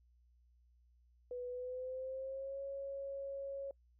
sine tone with pitch glide, 493.9 to 551.2 Hz, B4 to C#5, 0 to -10 cents, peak -40 dBFS, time 1.31-3.71 s, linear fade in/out 2 ms, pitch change +190 cents, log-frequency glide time 1.49-2.61 s, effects noise-tail reverb RT60 0.1 s tail -26 dB re dry + added 60 Hz sine -66 dBFS peak until 3.99 s

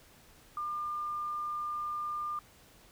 sine tone, 1200 Hz, D6, 37 cents sharp, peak -33 dBFS, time 0.57-2.39 s, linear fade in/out 2 ms, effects pink hiss -59 dBFS RMS until 2.91 s

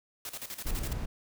white noise with tremolo, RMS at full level -39 dBFS, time 0.25-0.93 s, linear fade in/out 2 ms, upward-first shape square, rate 12 Hz, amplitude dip 75%
brown noise, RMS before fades -33 dBFS, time 0.65-1.06 s, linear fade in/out 10 ms
effects none

